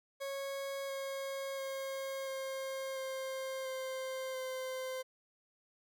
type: tone with pitch steps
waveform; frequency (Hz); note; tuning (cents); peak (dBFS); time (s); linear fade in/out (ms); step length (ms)
40% pulse; 550 / 544.6 / 539.3 / 534 / 528.8 / 523.6 / 518.5; C#5 / C#5 / C#5 / C5 / C5 / C5 / C5; -14 / -31 / -48 / +35 / +18 / +1 / -16; -37; 0.2-5.03; 20; 690
effects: none